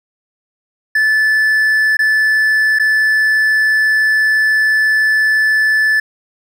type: tone with dropouts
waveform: triangle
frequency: 1743 Hz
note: A6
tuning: 17 cents flat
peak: -8 dBFS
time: 0.95-6 s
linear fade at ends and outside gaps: 5 ms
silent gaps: 1.97-1.99 / 2.788-2.796 s
effects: none